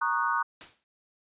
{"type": "chord", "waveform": "sine", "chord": "D# minor seventh", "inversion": "second", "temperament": "equal with one note detuned", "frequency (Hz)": [932.3, 1108.7, 1232.3, 1480], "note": ["A#5", "C#6", "D#6", "F#6"], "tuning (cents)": [0, 0, -17, 0], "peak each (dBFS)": -30, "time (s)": [0.01, 0.43], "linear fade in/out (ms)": 10}
{"type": "noise with exponential decay", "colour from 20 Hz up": "white", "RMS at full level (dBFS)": -39, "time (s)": [0.61, 0.84], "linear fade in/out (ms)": 0, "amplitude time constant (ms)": 50}
{"effects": ["resampled to 8000 Hz"]}